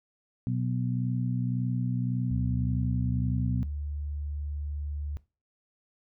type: harmonic tone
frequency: 61.8 Hz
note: B1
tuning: 2 cents sharp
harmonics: 2 / 3 / 4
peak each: -28 / -32 / -34 dBFS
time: 0.47-3.63 s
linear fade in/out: 0 ms
type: tone with pitch glide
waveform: sine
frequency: 72.6 to 73.1 Hz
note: D2 to D2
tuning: -19 to -7 cents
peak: -31 dBFS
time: 2.31-5.17 s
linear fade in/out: 0 ms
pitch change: +12 cents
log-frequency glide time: 2.84-3.56 s
effects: noise-tail reverb RT60 0.3 s tail -19 dB re dry